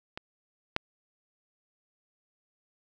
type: clicks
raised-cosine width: 0.3 ms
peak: -21 / -10 dBFS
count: 2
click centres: 0.175 / 0.764 s
effects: none